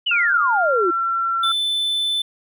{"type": "exponential sweep", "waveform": "sine", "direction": "down", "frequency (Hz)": [3069, 329.6], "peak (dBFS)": -17, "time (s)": [0.06, 0.91], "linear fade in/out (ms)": 10}
{"type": "tone with pitch glide", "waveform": "sine", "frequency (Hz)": [1408, 1355.3], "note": ["F6", "E6"], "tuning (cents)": [14, 48], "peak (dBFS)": -18, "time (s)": [0.11, 1.52], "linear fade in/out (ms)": 5, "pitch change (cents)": -66, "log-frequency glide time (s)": [0.58, 0.87]}
{"type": "tone", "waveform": "triangle", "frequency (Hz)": 3520, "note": "A7", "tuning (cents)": 0, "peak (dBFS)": -17, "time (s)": [1.43, 2.22], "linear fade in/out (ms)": 5}
{"effects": []}